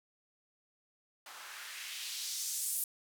blue noise with band-pass filter sweep, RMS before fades -40 dBFS, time 1.26-2.84 s, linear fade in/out 2 ms, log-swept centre 910 to 11000 Hz, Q 1.4, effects none

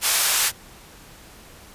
white band-pass noise, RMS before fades -20 dBFS, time 0.01-0.52 s, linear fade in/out 50 ms, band 780 to 13000 Hz, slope 12 dB/octave, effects pink hiss -46 dBFS RMS until 1.74 s + resampled to 32000 Hz

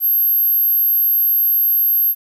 sine tone, 12544 Hz, G9, in tune, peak -12 dBFS, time 0-2.15 s, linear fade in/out 50 ms, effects 9-bit

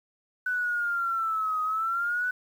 sine linear two-way sweep, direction down then up, 1500 to 1250 to 1500 Hz, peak -25 dBFS, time 0.46-2.31 s, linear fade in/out 5 ms, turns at 1.62 s, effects 9-bit

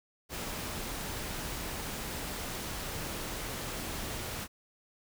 pink noise, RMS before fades -38 dBFS, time 0.29-4.48 s, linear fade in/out 50 ms, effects none

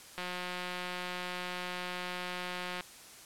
click train, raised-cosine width 0.3 ms, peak -22 dBFS, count 474, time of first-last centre 0.18-2.808 s, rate 180 Hz, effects white hiss -52 dBFS RMS until 3.25 s + low-pass 11000 Hz 12 dB/octave

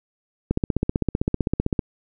click train, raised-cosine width 3 ms, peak -7 dBFS, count 21, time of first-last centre 0.51-1.792 s, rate 15.6 Hz, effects none

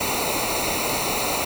pink noise with comb filter, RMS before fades -24 dBFS, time 0-1.45 s, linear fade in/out 10 ms, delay 0.61 ms, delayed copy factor -0.85, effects none

